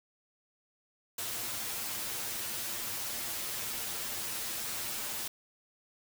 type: noise with comb filter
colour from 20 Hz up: white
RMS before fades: -37 dBFS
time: 1.18-5.28 s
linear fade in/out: 5 ms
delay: 8.7 ms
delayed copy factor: +0.85
effects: none